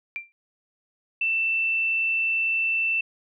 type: tone with exponential decay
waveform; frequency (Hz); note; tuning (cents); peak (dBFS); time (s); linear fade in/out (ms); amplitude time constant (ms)
sine; 2362; D7; +9; -25; 0.16-0.32; 0; 33
type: tone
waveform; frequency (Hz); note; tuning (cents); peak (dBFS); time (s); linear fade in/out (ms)
sine; 2669; E7; +21; -21; 1.21-3.01; 5
effects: none